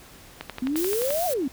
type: click train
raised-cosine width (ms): 0.3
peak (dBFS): -16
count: 9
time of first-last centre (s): 0.41-1.106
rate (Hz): 11.5
type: exponential two-way sweep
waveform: sine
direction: up then down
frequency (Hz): 245.9 to 740 to 245.9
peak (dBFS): -23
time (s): 0.62-1.48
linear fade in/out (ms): 5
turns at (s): 1.26
type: noise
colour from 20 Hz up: blue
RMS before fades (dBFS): -31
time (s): 0.76-1.34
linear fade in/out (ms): 5
effects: pink hiss -48 dBFS RMS until 1.52 s

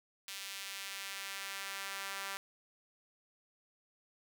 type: tone with high-pass filter sweep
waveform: sawtooth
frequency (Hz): 196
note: G3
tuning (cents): 0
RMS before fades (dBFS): -43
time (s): 0.28-2.37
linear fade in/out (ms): 0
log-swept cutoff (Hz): 2900 to 1300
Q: 1
effects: none

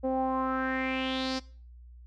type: tone with low-pass filter sweep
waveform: sawtooth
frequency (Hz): 261.6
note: C4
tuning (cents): 0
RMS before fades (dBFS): -30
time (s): 0.03-1.4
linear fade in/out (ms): 20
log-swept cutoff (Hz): 600 to 5200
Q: 4.7
effects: noise-tail reverb RT60 0.4 s tail -20 dB re dry + added 60 Hz sine -47 dBFS peak until 2.06 s

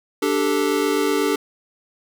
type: chord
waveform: square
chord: D suspended fourth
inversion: none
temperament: equal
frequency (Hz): 293.7 / 392 / 440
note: D4 / G4 / A4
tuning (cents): 0 / 0 / 0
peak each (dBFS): -23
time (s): 0.22-1.36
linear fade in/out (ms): 5
effects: none

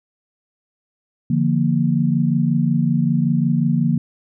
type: chord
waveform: sine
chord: Bb major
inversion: first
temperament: equal with one note detuned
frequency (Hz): 146.83 / 172.21 / 233.1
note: D3 / F3 / Bb3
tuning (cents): 0 / -24 / 0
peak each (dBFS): -19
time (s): 1.3-3.98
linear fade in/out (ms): 5
effects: none

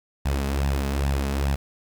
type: tone with flanger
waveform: sawtooth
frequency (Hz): 69.3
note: C#2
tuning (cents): 0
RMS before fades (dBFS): -24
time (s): 0.25-1.56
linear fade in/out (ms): 10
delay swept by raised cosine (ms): 1.1 to 4.8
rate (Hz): 2.4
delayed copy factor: +0.6
effects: 8-bit

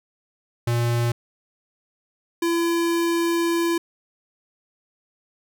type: tone pair in turn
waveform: square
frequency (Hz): 118.7 / 337.9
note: A#2 / E4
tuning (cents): +32 / +43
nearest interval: octave + tritone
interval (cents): 1811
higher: second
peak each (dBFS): -20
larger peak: neither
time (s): 0.67-1.12 / 2.42-3.78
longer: second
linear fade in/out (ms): 5
effects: none

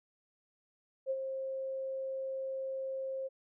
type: tone with ADSR envelope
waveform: sine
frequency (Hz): 532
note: C5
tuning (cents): +29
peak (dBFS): -29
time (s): 1.06-3.29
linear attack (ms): 43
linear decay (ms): 50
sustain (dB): -6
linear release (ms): 26
effects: none

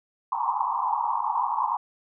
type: band-pass noise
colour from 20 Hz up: pink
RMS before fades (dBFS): -26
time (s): 0.32-1.77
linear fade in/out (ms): 5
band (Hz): 830 to 1100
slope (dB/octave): 96
effects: none

